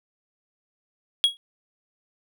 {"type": "tone with exponential decay", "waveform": "triangle", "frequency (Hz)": 3312, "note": "G#7", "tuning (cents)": -5, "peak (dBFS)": -10, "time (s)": [1.24, 1.37], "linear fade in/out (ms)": 0, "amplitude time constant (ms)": 27, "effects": []}